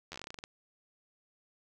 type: slowing click train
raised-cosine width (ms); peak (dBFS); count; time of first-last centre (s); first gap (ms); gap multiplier
0.2; -25; 13; 0.12-0.439; 11; 1.15
effects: none